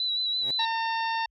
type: tone with vibrato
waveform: sine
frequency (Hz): 3951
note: B7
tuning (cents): 0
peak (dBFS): -25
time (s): 0-0.65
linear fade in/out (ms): 2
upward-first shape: sine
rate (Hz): 5.9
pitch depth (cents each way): 36
type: tone with exponential growth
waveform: 10% pulse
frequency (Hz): 133.8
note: C3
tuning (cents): +39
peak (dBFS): -29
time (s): 0.31-0.51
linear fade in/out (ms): 5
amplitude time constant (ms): 43
type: harmonic tone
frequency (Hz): 907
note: A#5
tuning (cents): -48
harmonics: 1 / 2 / 3 / 4 / 5 / 6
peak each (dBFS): -27 / -33 / -37 / -39 / -41 / -43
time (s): 0.59-1.26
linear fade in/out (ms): 5
effects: added 50 Hz sine -70 dBFS peak until 1.3 s